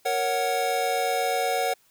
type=chord; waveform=square; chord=F# major; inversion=first; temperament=equal; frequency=466.2 / 554.4 / 740 Hz; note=A#4 / C#5 / F#5; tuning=0 / 0 / 0 cents; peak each=-30 / -30 / -26 dBFS; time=0.05-1.74 s; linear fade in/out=10 ms; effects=white hiss -62 dBFS RMS until 1.9 s